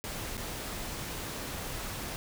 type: noise with dropouts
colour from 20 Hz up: pink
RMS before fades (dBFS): -38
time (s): 0.04-2.16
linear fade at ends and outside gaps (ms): 0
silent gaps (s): 0.37-0.377
effects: none